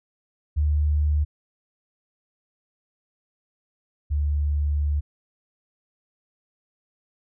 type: tone pair in turn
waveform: sine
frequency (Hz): 74.6 / 73.28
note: D2 / D2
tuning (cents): +28 / -3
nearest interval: unison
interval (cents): 31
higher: first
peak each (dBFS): -18 / -20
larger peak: first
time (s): 0.56-1.25 / 4.1-5.01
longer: second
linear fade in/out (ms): 20
effects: none